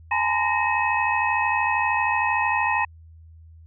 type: tone cluster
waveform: sine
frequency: 834 / 907 / 1016 / 1860 / 2562 Hz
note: G#5 / A#5 / B5 / A#6 / E7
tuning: +7 / -48 / +49 / -4 / -50 cents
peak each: -26 dBFS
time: 0.11-2.85 s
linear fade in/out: 5 ms
effects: added 81 Hz sine -44 dBFS peak until 3.66 s